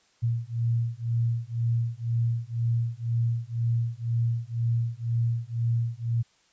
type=beating tone pair; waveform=sine; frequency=115.8 / 117.8 Hz; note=A#2 / A#2; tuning=-11 / +19 cents; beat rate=2 Hz; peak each=-27 / -27 dBFS; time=0.22-6.23 s; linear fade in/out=20 ms; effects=white hiss -64 dBFS RMS until 6.52 s + resampled to 16000 Hz